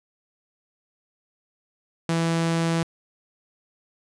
sawtooth tone, 165.7 Hz, E3, 9 cents sharp, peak -17 dBFS, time 2.09-2.83 s, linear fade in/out 2 ms, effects resampled to 22050 Hz

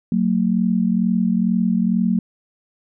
sine tone pair together, 185 / 227.2 Hz, F#3 / A#3, 0 / -44 cents, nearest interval major third, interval 356 cents, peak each -18 dBFS, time 0.12-2.19 s, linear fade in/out 2 ms, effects none

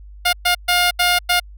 10% pulse tone bursts at uneven times, 710 Hz, F5, 28 cents sharp, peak -5 dBFS, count 5, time 0.25-0.33 / 0.45-0.55 / 0.68-0.91 / 0.99-1.19 / 1.29-1.4 s, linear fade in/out 10 ms, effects added 50 Hz sine -36 dBFS peak until 1.57 s

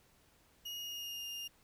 35% pulse tone with pitch glide, 2874 to 2821 Hz, F7 to F7, +49 to +17 cents, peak -39 dBFS, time 0.65-1.48 s, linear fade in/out 10 ms, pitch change -32 cents, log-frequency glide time 0.76-1.26 s, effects pink hiss -68 dBFS RMS until 1.63 s

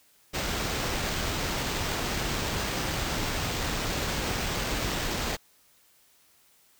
pink noise with sample-and-hold, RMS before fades -30 dBFS, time 0.33-5.37 s, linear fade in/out 20 ms, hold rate 11025 Hz, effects white hiss -62 dBFS RMS until 6.79 s

